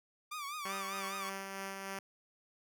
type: tone with vibrato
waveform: sawtooth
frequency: 1174.7 Hz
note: D6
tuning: in tune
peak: -36 dBFS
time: 0.31-1.3 s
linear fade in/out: 10 ms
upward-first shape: triangle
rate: 5 Hz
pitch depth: 120 cents each way
type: tone with tremolo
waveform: 5% pulse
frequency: 194.6 Hz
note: G3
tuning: 12 cents flat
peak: -28 dBFS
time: 0.65-1.99 s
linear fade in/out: 2 ms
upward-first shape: sine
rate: 3.3 Hz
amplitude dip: 30%
effects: none